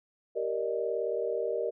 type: chord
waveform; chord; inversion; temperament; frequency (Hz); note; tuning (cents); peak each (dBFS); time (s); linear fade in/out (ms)
sine; Eb major seventh; first; just; 388.9 / 466.7 / 583.4 / 622.3; G4 / Bb4 / D5 / Eb5; -14 / +2 / -12 / 0; -35 / -31 / -37 / -35; 0.35-1.71; 20
effects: none